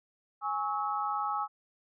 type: chord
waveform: sine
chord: C# minor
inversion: second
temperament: equal with one note detuned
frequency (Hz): 830.6 / 1108.7 / 1292.1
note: G#5 / C#6 / E6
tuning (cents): 0 / 0 / -35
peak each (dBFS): -33 / -36 / -33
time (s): 0.41-1.48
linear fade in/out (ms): 50
effects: none